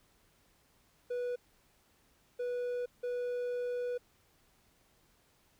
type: tone bursts at uneven times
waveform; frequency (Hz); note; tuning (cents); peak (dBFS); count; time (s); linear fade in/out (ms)
triangle; 490; B4; -14; -31; 3; 1.1-1.36 / 2.39-2.86 / 3.03-3.98; 10
effects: pink hiss -69 dBFS RMS until 5.59 s